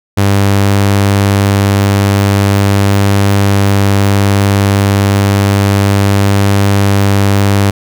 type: tone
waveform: sawtooth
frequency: 99.7 Hz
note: G2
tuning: 30 cents sharp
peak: -3 dBFS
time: 0.17-7.71 s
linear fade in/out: 10 ms
effects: none